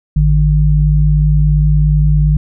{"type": "tone pair together", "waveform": "sine", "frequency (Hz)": [53.62, 150.8], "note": ["A1", "D3"], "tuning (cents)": [-44, 46], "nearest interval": "octave + tritone", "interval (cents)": 1790, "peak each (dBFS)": -10, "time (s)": [0.16, 2.37], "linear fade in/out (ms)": 5, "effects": []}